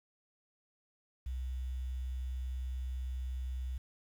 sine tone with quantisation, 63.6 Hz, C2, 48 cents flat, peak -35 dBFS, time 1.26-3.78 s, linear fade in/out 5 ms, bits 10, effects none

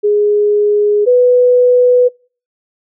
sine tone pair in turn, 415.3 / 495.1 Hz, G#4 / B4, 0 / +4 cents, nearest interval minor third, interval 304 cents, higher second, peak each -8 / -5 dBFS, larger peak second, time 0.03-1.06 / 1.06-2.09 s, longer neither, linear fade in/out 20 ms, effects noise-tail reverb RT60 0.4 s tail -26 dB re dry

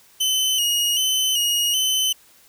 sawtooth tone with vibrato, 2960 Hz, F#7, in tune, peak -15 dBFS, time 0.2-2.13 s, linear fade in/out 10 ms, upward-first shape square, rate 1.3 Hz, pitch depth 49 cents each way, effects white hiss -53 dBFS RMS until 2.48 s

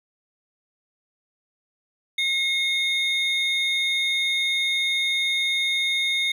triangle tone pair together, 2154 / 3663 Hz, C7 / A#7, +50 / -31 cents, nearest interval major sixth, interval 919 cents, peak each -22 dBFS, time 2.18-6.32 s, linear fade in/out 5 ms, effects none

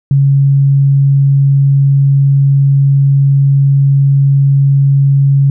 sine tone, 138.59 Hz, C#3, in tune, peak -5 dBFS, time 0.11-5.5 s, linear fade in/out 2 ms, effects none

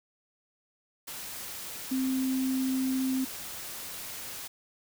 sine tone in noise, 261.6 Hz, C4, in tune, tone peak -26 dBFS, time 1.91-3.25 s, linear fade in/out 10 ms, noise white, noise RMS -40 dBFS, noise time 1.07-4.48 s, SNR +11 dB, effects none

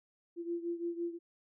sine beating tone pair, 340.5 / 346.4 Hz, F4 / F4, -44 / -14 cents, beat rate 5.9 Hz, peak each -36 / -40 dBFS, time 0.36-1.19 s, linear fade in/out 50 ms, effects none

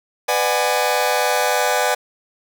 sawtooth chord, G# half-diminished seventh, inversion first, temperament just, 498.4 / 598 / 747.5 / 830.6 Hz, B4 / D5 / F#5 / G#5, +16 / +31 / +17 / 0 cents, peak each -18 dBFS, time 0.28-1.95 s, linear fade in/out 10 ms, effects none

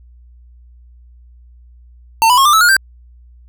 square tone with pitch steps, 902 / 989.3 / 1085.1 / 1190.2 / 1305.4 / 1431.8 / 1570.5 Hz, A5 / B5 / C#6 / D6 / E6 / F6 / G6, +43 / +3 / -37 / +23 / -17 / +43 / +3 cents, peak -8 dBFS, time 2.22-2.766 s, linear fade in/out 0 ms, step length 78 ms, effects added 60 Hz sine -40 dBFS peak until 3.48 s

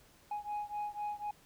sine beating tone pair, 830.6 / 834.6 Hz, G#5 / G#5, 0 / +8 cents, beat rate 4 Hz, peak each -37 / -38 dBFS, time 0.31-1.31 s, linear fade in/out 5 ms, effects tanh soft clip ceiling -33 dBFS + pink hiss -63 dBFS RMS until 1.45 s

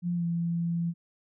sine tone with pitch glide, 174.61 to 169.54 Hz, F3 to E3, 0 to +49 cents, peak -26 dBFS, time 0.02-0.94 s, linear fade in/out 50 ms, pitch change -51 cents, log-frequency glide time 0.14-0.25 s, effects none

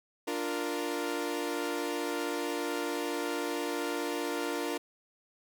sawtooth chord, Bb major, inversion first, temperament equal, 293.7 / 349.2 / 466.2 Hz, D4 / F4 / Bb4, 0 / 0 / 0 cents, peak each -32 dBFS, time 0.27-4.78 s, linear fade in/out 10 ms, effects none

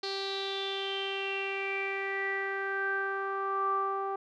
sawtooth tone with low-pass filter sweep, 391.2 Hz, G4, 4 cents flat, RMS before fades -33 dBFS, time 0.03-4.16 s, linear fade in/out 5 ms, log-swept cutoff 4400 to 1000 Hz, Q 9, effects none

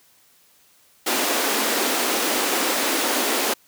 pink high-pass noise, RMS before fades -22 dBFS, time 1.06-3.54 s, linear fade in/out 10 ms, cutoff 240 Hz, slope 48 dB/octave, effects white hiss -57 dBFS RMS until 3.67 s + high-pass 60 Hz 12 dB/octave

